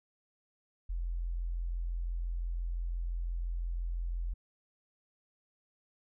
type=tone; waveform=sine; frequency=42.92 Hz; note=F1; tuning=29 cents flat; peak=-32 dBFS; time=0.89-4.34 s; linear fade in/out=10 ms; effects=none